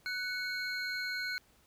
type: tone cluster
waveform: triangle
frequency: 1490 / 2208 / 4187 Hz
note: F#6 / C#7 / C8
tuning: +12 / -7 / 0 cents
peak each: -35 / -38 / -39 dBFS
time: 0.06-1.38 s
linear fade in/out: 0 ms
effects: pink hiss -66 dBFS RMS until 1.66 s